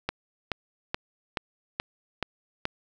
click train, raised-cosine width 0.3 ms, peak -11 dBFS, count 7, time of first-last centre 0.09-2.654 s, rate 2.34 Hz, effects none

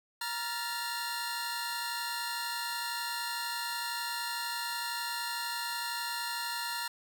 sawtooth tone cluster, 943 / 1388 / 1749 / 4195 Hz, A#5 / F6 / A6 / C8, +20 / -11 / -11 / +4 cents, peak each -34 / -37 / -38 / -36 dBFS, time 0.21-6.88 s, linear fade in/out 5 ms, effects none

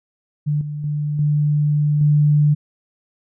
sine tone with level steps, 148.3 Hz, D3, 17 cents sharp, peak -16 / -24 / -19 / -14 / -11 dBFS, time 0.46-2.55 s, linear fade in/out 20 ms, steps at 0.61 / 0.84 / 1.19 / 2.01 s, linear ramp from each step 2 ms, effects none

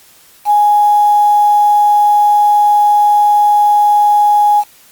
sine tone with quantisation, 830.6 Hz, G#5, in tune, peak -6 dBFS, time 0.45-4.64 s, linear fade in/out 50 ms, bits 5, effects white hiss -44 dBFS RMS until 4.91 s + Opus 48 kbps

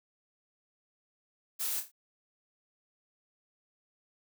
blue noise with echo, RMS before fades -34 dBFS, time 1.59-1.81 s, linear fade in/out 20 ms, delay 27 ms, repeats 4, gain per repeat -7 dB, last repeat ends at 1.918 s, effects none

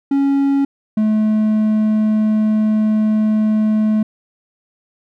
triangle tone pair in turn, 277.2 / 215.4 Hz, C#4 / A3, 0 / -37 cents, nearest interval major third, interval 437 cents, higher first, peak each -10 dBFS, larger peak neither, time 0.11-0.65 / 0.97-4.03 s, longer second, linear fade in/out 5 ms, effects none

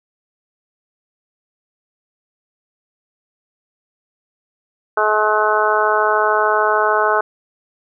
harmonic tone, 213.4 Hz, G#3, 47 cents sharp, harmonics 2 / 3 / 4 / 5 / 6 / 7, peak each -20 / -20 / -20 / -20 / -20 / -20 dBFS, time 4.97-7.21 s, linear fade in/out 5 ms, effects none

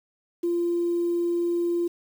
sine tone, 344.7 Hz, F4, 23 cents flat, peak -21 dBFS, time 0.43-1.88 s, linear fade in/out 10 ms, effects tanh soft clip ceiling -17 dBFS + 8-bit

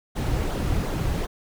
brown noise with flanger, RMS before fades -25 dBFS, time 0.15-1.27 s, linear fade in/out 20 ms, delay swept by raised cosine 0.38 to 4.88 ms, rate 2.7 Hz, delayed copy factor -0.55, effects none

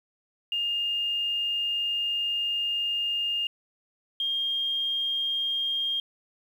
sine tone pair in turn, 2823 / 3219 Hz, F7 / G7, +18 / +45 cents, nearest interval major second, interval 227 cents, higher second, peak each -25 dBFS, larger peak neither, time 0.52-3.47 / 4.2-6 s, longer first, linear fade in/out 2 ms, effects 9-bit

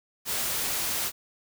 white noise, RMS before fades -29 dBFS, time 0.25-1.12 s, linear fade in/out 50 ms, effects none

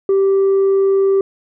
sine tone with tanh clipping, 390 Hz, G4, 9 cents flat, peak -11 dBFS, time 0.09-1.21 s, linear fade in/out 2 ms, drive 1 dB, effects none

